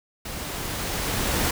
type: noise with level ramp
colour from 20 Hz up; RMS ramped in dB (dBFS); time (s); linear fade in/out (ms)
pink; -34 to -23; 0.25-1.51; 5
effects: none